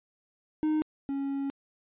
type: tone pair in turn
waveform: triangle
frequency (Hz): 308.8 / 276.2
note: D#4 / C#4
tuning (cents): -13 / -6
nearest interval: major second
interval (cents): 193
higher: first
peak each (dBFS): -22 / -27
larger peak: first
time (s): 0.63-0.82 / 1.09-1.5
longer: second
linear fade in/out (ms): 0
effects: resampled to 8000 Hz